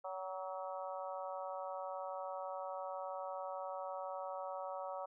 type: harmonic tone with a mistuned harmonic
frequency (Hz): 188.2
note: F#3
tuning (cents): +30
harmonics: 3 / 4 / 5 / 6 / 7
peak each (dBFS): -44 / -46 / -48 / -50 / -51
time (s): 0.04-5.06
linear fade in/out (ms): 10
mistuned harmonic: 7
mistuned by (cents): -29
effects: none